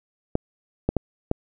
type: clicks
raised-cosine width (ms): 2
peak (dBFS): -7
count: 4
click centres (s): 0.354 / 0.89 / 0.967 / 1.314
effects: none